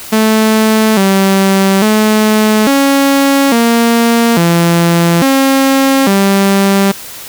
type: tone with pitch steps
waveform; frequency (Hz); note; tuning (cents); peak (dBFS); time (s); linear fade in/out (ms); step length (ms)
sawtooth; 218.7 / 193.7 / 215.3 / 276.3 / 232.7 / 169.9 / 270.1 / 196.6; A3 / G3 / A3 / C#4 / A#3 / F3 / C#4 / G3; -10 / -20 / -37 / -6 / -3 / -47 / -45 / +5; -3; 0.12-6.92; 10; 850
effects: white hiss -28 dBFS RMS until 7.28 s